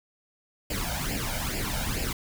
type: noise with flanger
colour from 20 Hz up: pink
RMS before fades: -30 dBFS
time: 0.7-2.13 s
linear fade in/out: 5 ms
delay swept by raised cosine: 0.4 to 1.36 ms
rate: 2.3 Hz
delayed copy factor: +0.75
effects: none